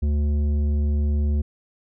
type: tone with tanh clipping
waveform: sine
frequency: 73.42 Hz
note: D2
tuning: in tune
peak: -20 dBFS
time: 0.02-1.42 s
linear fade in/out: 10 ms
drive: 10 dB
effects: none